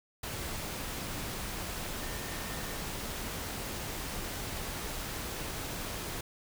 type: tone in noise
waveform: sine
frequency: 1813 Hz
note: A#6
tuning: 49 cents flat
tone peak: -49 dBFS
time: 2.01-2.76 s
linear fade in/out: 5 ms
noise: pink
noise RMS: -38 dBFS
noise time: 0.23-6.21 s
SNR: -14 dB
effects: none